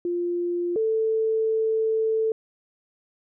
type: tone pair in turn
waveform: sine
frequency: 349.2 / 442.4 Hz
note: F4 / A4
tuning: 0 / +9 cents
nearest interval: major third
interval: 409 cents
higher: second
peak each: -23 / -20 dBFS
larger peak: second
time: 0.05-0.76 / 0.76-2.32 s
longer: second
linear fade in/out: 2 ms
effects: none